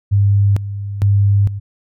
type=tone with tremolo; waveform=sine; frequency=100.5 Hz; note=G2; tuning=44 cents sharp; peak=-9 dBFS; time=0.11-1.6 s; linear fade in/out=20 ms; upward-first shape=square; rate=1.1 Hz; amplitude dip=75%; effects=none